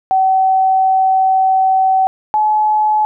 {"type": "tone pair in turn", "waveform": "sine", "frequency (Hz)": [761, 854.2], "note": ["F#5", "G#5"], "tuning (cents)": [48, 48], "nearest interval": "major second", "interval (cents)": 200, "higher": "second", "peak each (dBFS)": [-9, -10], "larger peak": "first", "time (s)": [[0.11, 2.07], [2.34, 3.05]], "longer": "first", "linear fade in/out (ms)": 0, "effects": []}